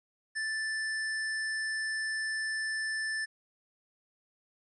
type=tone; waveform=square; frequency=1760 Hz; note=A6; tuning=in tune; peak=-32 dBFS; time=0.35-3.26 s; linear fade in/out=20 ms; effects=resampled to 24000 Hz + 12-bit